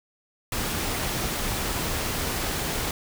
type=noise; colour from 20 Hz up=pink; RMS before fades=-28 dBFS; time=0.52-2.91 s; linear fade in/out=2 ms; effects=none